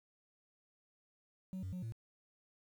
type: tone with pitch steps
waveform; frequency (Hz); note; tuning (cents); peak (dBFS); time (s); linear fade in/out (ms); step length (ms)
sine; 187.3 / 93.7 / 181.6 / 113.3; F#3 / F#2 / F#3 / A#2; +21 / +22 / -32 / -49; -37; 1.53-1.922; 0; 98
effects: tanh soft clip ceiling -39 dBFS + 11-bit